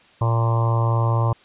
harmonic tone, 115.4 Hz, A#2, 17 cents flat, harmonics 1 / 3 / 4 / 5 / 6 / 7 / 8 / 9 / 10, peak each -17 / -33 / -34 / -30 / -35 / -33 / -31 / -28 / -37 dBFS, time 0.21-1.33 s, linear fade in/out 5 ms, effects white hiss -52 dBFS RMS until 1.44 s + resampled to 8000 Hz

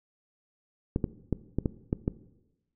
clicks, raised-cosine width 3 ms, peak -13 dBFS, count 7, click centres 0.961 / 1.042 / 1.327 / 1.586 / 1.658 / 1.929 / 2.079 s, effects noise-tail reverb RT60 1.0 s tail -17 dB re dry

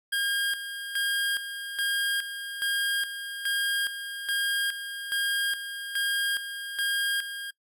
25% pulse tone with tremolo, 1616 Hz, G#6, 48 cents flat, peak -21 dBFS, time 0.12-7.51 s, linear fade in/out 10 ms, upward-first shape square, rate 1.2 Hz, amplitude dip 65%, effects noise-tail reverb RT60 0.1 s tail -21 dB re dry

